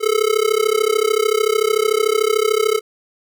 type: tone with amplitude modulation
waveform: square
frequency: 433.7 Hz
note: A4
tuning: 25 cents flat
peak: -11 dBFS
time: 0-2.81 s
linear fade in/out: 50 ms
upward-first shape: sine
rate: 33.5 Hz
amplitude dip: 95%
effects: none